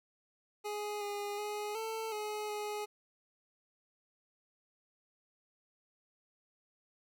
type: tone with pitch steps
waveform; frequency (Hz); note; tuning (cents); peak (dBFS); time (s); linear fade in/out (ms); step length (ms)
25% pulse; 416.8 / 409.3 / 417.7 / 445.2 / 422.6 / 418.7; G#4 / G#4 / G#4 / A4 / G#4 / G#4; +6 / -25 / +10 / +20 / +30 / +14; -33; 0.64-2.86; 20; 370
effects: none